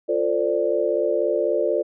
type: chord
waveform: sine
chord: D minor seventh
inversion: first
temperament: equal with one note detuned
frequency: 349.2 / 446.9 / 523.3 / 587.3 Hz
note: F4 / A4 / C5 / D5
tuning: 0 / +27 / 0 / 0 cents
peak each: -25 / -24 / -25 / -23 dBFS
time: 0.08-1.83 s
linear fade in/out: 20 ms
effects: none